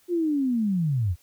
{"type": "linear sweep", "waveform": "sine", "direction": "down", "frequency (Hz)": [360, 77.78], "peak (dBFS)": -21, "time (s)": [0.08, 1.16], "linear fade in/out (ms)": 50, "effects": ["white hiss -61 dBFS RMS until 1.22 s"]}